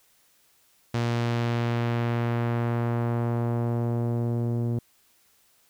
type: tone with low-pass filter sweep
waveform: sawtooth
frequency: 118.2 Hz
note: A#2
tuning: 24 cents sharp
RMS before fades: -26 dBFS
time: 0.94-4.79 s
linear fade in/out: 5 ms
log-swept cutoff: 5700 to 370 Hz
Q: 0.8
effects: white hiss -63 dBFS RMS until 5.69 s